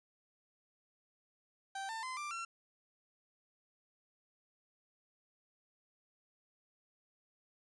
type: tone with pitch steps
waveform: 30% pulse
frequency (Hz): 780 / 896 / 1029.2 / 1182.3 / 1358.1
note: G5 / A5 / C6 / D6 / F6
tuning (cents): -9 / +31 / -29 / +11 / -49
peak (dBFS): -37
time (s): 1.75-2.45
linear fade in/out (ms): 5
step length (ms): 140
effects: resampled to 22050 Hz